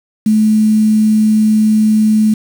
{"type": "tone with quantisation", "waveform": "sine", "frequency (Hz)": 215.8, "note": "A3", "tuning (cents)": -33, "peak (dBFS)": -7, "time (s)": [0.26, 2.34], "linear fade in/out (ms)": 5, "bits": 5, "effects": []}